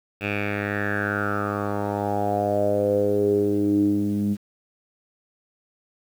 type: tone with low-pass filter sweep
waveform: 10% pulse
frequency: 102.3 Hz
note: G#2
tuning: 26 cents flat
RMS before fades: -23 dBFS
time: 0.2-4.37 s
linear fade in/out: 50 ms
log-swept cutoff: 2600 to 220 Hz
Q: 6.4
effects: 8-bit